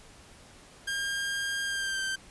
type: tone with pitch glide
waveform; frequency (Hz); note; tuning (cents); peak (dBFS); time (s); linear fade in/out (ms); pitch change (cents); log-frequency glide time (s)
sawtooth; 1608 to 1562.2; G6 to G6; +44 to -6; -26; 0.87-2.16; 10; -50; 1.65-2.03
effects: pink hiss -53 dBFS RMS until 2.3 s + resampled to 24000 Hz